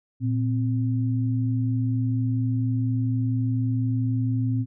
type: tone pair together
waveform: sine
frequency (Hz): 115.77 / 259.9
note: A#2 / C4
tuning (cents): -11 / -11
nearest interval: octave + major second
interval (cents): 1400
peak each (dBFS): -22 / -27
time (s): 0.2-4.66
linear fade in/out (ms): 50
effects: none